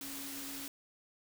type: tone in noise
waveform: sine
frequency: 277.2 Hz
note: C#4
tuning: in tune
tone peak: -47 dBFS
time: 0.01-0.68 s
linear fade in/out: 2 ms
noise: white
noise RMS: -44 dBFS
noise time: 0.01-0.68 s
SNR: -6 dB
effects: none